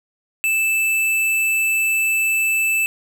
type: tone with hard clipping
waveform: sine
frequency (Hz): 2637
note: E7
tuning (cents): 0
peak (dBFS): -17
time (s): 0.44-2.86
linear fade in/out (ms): 0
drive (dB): 18
effects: none